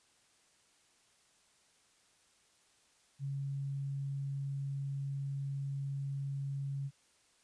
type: tone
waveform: sine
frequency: 138.59 Hz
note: C#3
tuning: in tune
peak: -35 dBFS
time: 3.19-6.91 s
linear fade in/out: 50 ms
effects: white hiss -69 dBFS RMS until 7.43 s + resampled to 22050 Hz